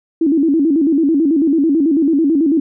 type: tone with vibrato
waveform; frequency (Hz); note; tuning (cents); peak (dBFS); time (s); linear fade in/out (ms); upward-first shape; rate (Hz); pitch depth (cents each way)
sine; 302.2; D4; +50; -10; 0.21-2.6; 5; square; 9.1; 140
effects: none